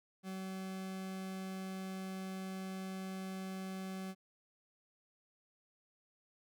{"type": "tone", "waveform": "40% pulse", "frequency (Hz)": 189.5, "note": "F#3", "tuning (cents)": 42, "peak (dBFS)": -40, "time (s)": [0.23, 4.15], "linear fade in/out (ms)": 50, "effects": []}